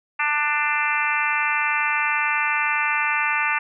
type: harmonic tone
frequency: 296.5 Hz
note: D4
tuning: 17 cents sharp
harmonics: 3 / 4 / 5 / 6 / 7 / 8 / 9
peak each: -27 / -27 / -27 / -27 / -27 / -27 / -27 dBFS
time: 0.19-3.59 s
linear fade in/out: 10 ms
effects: none